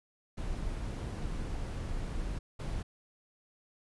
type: noise bursts at uneven times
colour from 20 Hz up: brown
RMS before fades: -36 dBFS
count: 2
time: 0.37-2.39 / 2.59-2.83 s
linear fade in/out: 10 ms
effects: resampled to 24000 Hz